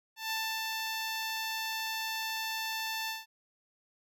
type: tone with ADSR envelope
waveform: 10% pulse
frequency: 886 Hz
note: A5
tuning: 12 cents sharp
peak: -23 dBFS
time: 0.16-3.26 s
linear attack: 150 ms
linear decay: 300 ms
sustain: -2 dB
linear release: 170 ms
effects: none